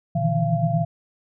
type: tone cluster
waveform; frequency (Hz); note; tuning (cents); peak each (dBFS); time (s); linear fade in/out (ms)
sine; 119.9 / 148.6 / 158.7 / 166.7 / 684; A#2 / D3 / D#3 / E3 / F5; +49 / +21 / +35 / +20 / -36; -25; 0.15-0.85; 10
effects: none